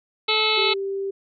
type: harmonic tone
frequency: 433.9 Hz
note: A4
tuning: 24 cents flat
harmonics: 1 / 2 / 3 / 5 / 6 / 7 / 8 / 9 / 10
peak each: -26 / -29 / -28 / -27 / -26 / -29 / -28 / -23 / -29 dBFS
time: 0.28-0.74 s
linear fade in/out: 10 ms
type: tone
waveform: sine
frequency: 392 Hz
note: G4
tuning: in tune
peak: -24 dBFS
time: 0.57-1.11 s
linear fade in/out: 10 ms
effects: none